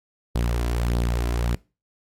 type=tone with flanger; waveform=sawtooth; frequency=59 Hz; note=A#1; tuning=22 cents sharp; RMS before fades=-23 dBFS; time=0.35-1.55 s; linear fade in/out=5 ms; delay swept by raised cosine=0.21 to 3.01 ms; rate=1.6 Hz; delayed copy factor=+0.5; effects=noise-tail reverb RT60 0.3 s tail -22 dB re dry + MP3 64 kbps